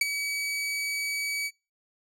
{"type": "tone with ADSR envelope", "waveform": "sawtooth", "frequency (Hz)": 2277, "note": "C#7", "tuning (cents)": 46, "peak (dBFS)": -15, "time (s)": [0.01, 1.51], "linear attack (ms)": 4, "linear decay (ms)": 22, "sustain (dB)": -10, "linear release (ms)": 50, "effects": ["noise-tail reverb RT60 0.3 s tail -26 dB re dry", "low-pass 12000 Hz 12 dB/octave"]}